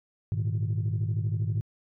sine chord, Ab suspended second, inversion none, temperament equal, 103.83 / 116.54 / 155.56 Hz, Ab2 / Bb2 / Eb3, 0 / 0 / 0 cents, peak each -26 / -29 / -32 dBFS, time 0.32-1.61 s, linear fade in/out 0 ms, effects tanh soft clip ceiling -21 dBFS

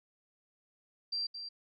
sine tone with echo, 4716 Hz, D8, 6 cents sharp, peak -32 dBFS, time 1.12-1.27 s, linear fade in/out 10 ms, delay 220 ms, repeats 1, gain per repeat -8 dB, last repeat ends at 1.49 s, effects none

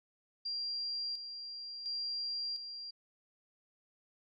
sine tone with tremolo, 4758 Hz, D8, 22 cents sharp, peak -35 dBFS, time 0.45-2.91 s, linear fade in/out 10 ms, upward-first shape square, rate 0.71 Hz, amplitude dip 55%, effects none

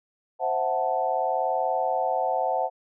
sine chord, F# half-diminished seventh, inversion second, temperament equal, 523.3 / 659.3 / 740 / 880 Hz, C5 / E5 / F#5 / A5, 0 / 0 / 0 / 0 cents, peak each -29 / -29 / -26 / -29 dBFS, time 0.39-2.7 s, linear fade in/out 50 ms, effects none

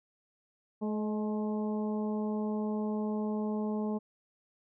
harmonic tone with a mistuned harmonic, 213.3 Hz, G#3, 46 cents sharp, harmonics 1 / 2 / 3 / 4 / 5, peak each -31 / -37 / -43 / -44 / -49 dBFS, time 0.81-3.99 s, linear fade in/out 20 ms, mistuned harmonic 3, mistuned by -29 cents, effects none

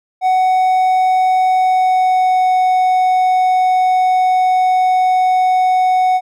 triangle tone with pitch glide, 745 to 740.7 Hz, F#5 to F#5, +12 to +2 cents, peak -8 dBFS, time 0.21-6.21 s, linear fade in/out 50 ms, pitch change -10 cents, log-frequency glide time 1.49-2.53 s, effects none

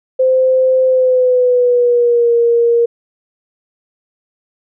sine tone with pitch glide, 518 to 469.6 Hz, C5 to A#4, -17 to +13 cents, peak -8 dBFS, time 0.19-2.86 s, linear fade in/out 10 ms, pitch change -170 cents, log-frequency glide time 0.86-2.33 s, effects none

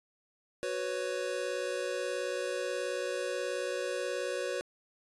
square chord, F# suspended fourth, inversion none, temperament equal with one note detuned, 370 / 495.9 / 554.4 Hz, F#4 / B4 / C#5, 0 / +7 / 0 cents, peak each -39 / -37 / -37 dBFS, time 0.63-4.61 s, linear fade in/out 0 ms, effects resampled to 24000 Hz

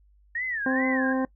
sine tone with vibrato, 1813 Hz, A#6, 49 cents flat, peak -27 dBFS, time 0.35-1.13 s, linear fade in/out 5 ms, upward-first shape sine, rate 2.4 Hz, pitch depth 210 cents each way
harmonic tone, 261.6 Hz, C4, in tune, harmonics 1 / 2 / 3 / 4 / 6 / 7, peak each -24 / -30 / -34 / -36 / -40 / -41 dBFS, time 0.66-1.25 s, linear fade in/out 2 ms
effects noise-tail reverb RT60 0.1 s tail -22 dB re dry + added 50 Hz sine -56 dBFS peak until 1.35 s

